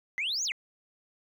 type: exponential two-way sweep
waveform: sine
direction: up then down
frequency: 1975.5 to 7040 to 1975.5 Hz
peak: -27 dBFS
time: 0.18-0.52 s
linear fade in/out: 0 ms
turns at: 0.44 s
effects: tanh soft clip ceiling -25 dBFS